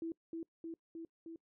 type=tone with echo; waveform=sine; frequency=329.6 Hz; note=E4; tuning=in tune; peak=-37 dBFS; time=0.02-0.12 s; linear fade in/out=2 ms; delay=310 ms; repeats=4; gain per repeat=-2 dB; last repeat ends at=1.36 s; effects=noise-tail reverb RT60 0.1 s tail -23 dB re dry